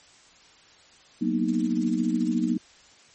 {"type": "chord", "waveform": "sine", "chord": "B major seventh", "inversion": "second", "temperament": "equal", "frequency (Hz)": [185, 233.1, 246.9, 311.1], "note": ["F#3", "A#3", "B3", "D#4"], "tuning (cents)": [0, 0, 0, 0], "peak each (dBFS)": [-29, -26, -28, -27], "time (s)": [1.21, 2.58], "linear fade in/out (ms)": 10}
{"type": "noise with tremolo", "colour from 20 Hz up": "blue", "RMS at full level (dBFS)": -39, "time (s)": [1.48, 2.54], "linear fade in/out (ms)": 5, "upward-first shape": "triangle", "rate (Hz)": 18, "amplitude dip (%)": 95}
{"effects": ["white hiss -54 dBFS RMS until 3.14 s", "MP3 32 kbps"]}